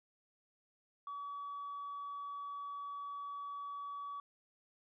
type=tone; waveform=sine; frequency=1139 Hz; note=C#6; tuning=47 cents sharp; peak=-40 dBFS; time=1.07-4.2 s; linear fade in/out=2 ms; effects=tanh soft clip ceiling -38 dBFS